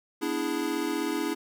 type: chord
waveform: square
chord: E dominant seventh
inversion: second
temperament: equal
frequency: 246.9 / 293.7 / 329.6 / 415.3 Hz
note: B3 / D4 / E4 / G#4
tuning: 0 / 0 / 0 / 0 cents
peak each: -38 / -32 / -32 / -35 dBFS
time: 0.21-1.35 s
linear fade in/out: 20 ms
effects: none